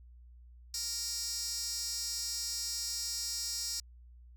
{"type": "tone with high-pass filter", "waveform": "15% pulse", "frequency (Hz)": 466.2, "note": "A#4", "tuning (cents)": 0, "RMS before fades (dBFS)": -37, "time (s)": [0.74, 3.8], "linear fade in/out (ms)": 2, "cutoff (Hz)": 5800, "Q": 6, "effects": ["added 60 Hz sine -52 dBFS peak until 4.36 s"]}